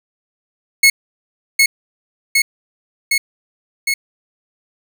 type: tone with echo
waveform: sawtooth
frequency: 2184 Hz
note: C#7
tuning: 26 cents flat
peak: -3 dBFS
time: 0.83-0.9 s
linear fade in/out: 5 ms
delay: 760 ms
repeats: 4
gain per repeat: -2 dB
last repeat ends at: 3.94 s
effects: none